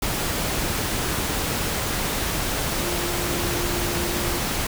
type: tone in noise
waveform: sine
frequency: 349.2 Hz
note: F4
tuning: in tune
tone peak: -30 dBFS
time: 2.81-4.39 s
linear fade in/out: 5 ms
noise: pink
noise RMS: -25 dBFS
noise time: 0.02-4.67 s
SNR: -8 dB
effects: none